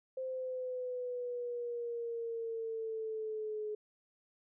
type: exponential sweep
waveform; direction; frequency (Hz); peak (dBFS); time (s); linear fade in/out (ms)
sine; down; 522 to 423.1; -36; 0.17-3.75; 5
effects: none